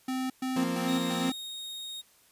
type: tone bursts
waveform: square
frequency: 259 Hz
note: C4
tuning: 17 cents flat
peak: -30 dBFS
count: 4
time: 0.08-1.32 s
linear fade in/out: 5 ms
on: 220 ms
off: 120 ms
type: chord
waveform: 35% pulse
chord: F suspended fourth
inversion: none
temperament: equal with one note detuned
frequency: 174.01 / 233.1 / 261.6 Hz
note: F3 / Bb3 / C4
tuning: -6 / 0 / 0 cents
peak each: -32 / -32 / -30 dBFS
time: 0.56-1.3 s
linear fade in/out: 5 ms
type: tone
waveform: 40% pulse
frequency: 3729 Hz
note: A#7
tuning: in tune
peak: -36 dBFS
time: 0.87-2.02 s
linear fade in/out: 20 ms
effects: white hiss -62 dBFS RMS until 2.31 s + resampled to 32000 Hz